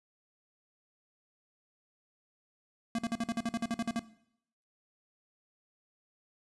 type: tone bursts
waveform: square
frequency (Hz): 230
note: A#3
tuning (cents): -23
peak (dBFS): -30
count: 13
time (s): 2.95-3.994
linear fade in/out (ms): 2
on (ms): 36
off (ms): 48
effects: noise-tail reverb RT60 0.7 s tail -17 dB re dry + resampled to 24000 Hz